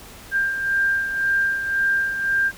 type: beating tone pair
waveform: sine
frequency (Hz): 1591 / 1592.9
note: G6 / G6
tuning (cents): +25 / +27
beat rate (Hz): 1.9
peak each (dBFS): -19 / -27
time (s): 0.31-2.52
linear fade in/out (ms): 50
effects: pink hiss -42 dBFS RMS until 2.57 s